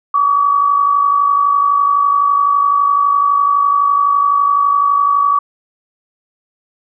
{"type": "tone pair together", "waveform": "sine", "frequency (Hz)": [1137, 1188.9], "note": ["C#6", "D6"], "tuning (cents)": [44, 21], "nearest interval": "minor second", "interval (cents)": 77, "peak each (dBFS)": [-10, -18], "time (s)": [0.14, 5.39], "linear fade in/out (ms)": 5, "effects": []}